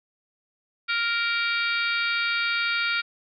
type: harmonic tone with a mistuned harmonic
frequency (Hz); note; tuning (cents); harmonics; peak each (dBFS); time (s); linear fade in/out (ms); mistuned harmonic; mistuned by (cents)
466.2; A#4; 0; 3 / 4 / 5 / 6 / 7 / 8 / 9 / 10; -26 / -35 / -27 / -36 / -37 / -33 / -39 / -38; 0.88-3.02; 20; 9; +25
effects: none